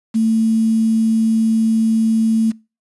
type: tone with quantisation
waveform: sine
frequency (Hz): 223.2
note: A3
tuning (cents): +25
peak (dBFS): -12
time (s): 0.14-2.52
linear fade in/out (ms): 20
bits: 6
effects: noise-tail reverb RT60 0.3 s tail -24 dB re dry + resampled to 24000 Hz